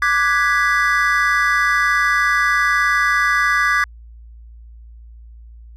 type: chord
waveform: triangle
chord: G# half-diminished seventh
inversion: second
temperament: equal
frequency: 1174.7 / 1480 / 1661.2 / 1975.5 Hz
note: D6 / F#6 / G#6 / B6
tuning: 0 / 0 / 0 / 0 cents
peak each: -17 / -21 / -16 / -18 dBFS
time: 0.02-3.84 s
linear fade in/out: 2 ms
effects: added 57 Hz sine -37 dBFS peak until 5.76 s